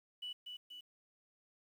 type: tone with echo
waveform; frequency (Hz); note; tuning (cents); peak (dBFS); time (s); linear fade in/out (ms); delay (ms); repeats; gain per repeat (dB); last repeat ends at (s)
sine; 2960; F#7; 0; -40; 0.22-0.33; 10; 240; 2; -4; 0.81
effects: tanh soft clip ceiling -36 dBFS + 11-bit